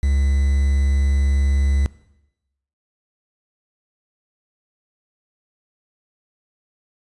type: tone with quantisation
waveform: triangle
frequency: 69.3 Hz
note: C#2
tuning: in tune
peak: -13 dBFS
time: 0.03-1.86 s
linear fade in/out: 0 ms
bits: 6
effects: noise-tail reverb RT60 0.9 s tail -18 dB re dry + resampled to 24000 Hz